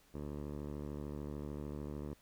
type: tone with low-pass filter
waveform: 10% pulse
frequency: 73.42 Hz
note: D2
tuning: in tune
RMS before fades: -43 dBFS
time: 0.14-2.14 s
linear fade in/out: 5 ms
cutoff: 740 Hz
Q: 0.7
effects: pink hiss -67 dBFS RMS until 2.21 s